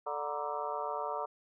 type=harmonic tone with a mistuned harmonic; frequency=146.83 Hz; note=D3; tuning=in tune; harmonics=3 / 4 / 5 / 6 / 7 / 8 / 9; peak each=-42 / -40 / -41 / -39 / -45 / -40 / -46 dBFS; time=0.06-1.26 s; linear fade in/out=10 ms; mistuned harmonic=6; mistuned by=+110 cents; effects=none